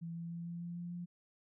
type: tone with pitch steps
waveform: sine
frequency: 167.2 / 168.46 / 169.73 / 171.01 / 172.3 / 173.6 / 174.91 Hz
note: E3 / E3 / F3 / F3 / F3 / F3 / F3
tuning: +25 / +38 / -49 / -36 / -23 / -10 / +3 cents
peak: -40 dBFS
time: 0.01-1.06 s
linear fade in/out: 20 ms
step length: 150 ms
effects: none